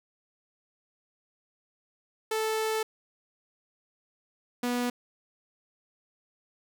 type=tone pair in turn; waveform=sawtooth; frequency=438.7 / 244.4 Hz; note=A4 / B3; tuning=-5 / -18 cents; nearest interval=minor seventh; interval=1013 cents; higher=first; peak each=-23 dBFS; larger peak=neither; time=2.31-2.83 / 4.63-4.9 s; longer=first; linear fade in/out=5 ms; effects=none